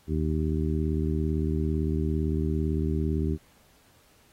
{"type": "harmonic tone", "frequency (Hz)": 77.78, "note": "D#2", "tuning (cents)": 0, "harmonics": [1, 2, 3, 4, 5], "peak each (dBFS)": [-27, -30, -32, -33, -34], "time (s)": [0.07, 3.38], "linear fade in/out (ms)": 50, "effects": ["pink hiss -61 dBFS RMS until 4.32 s", "AAC 48 kbps"]}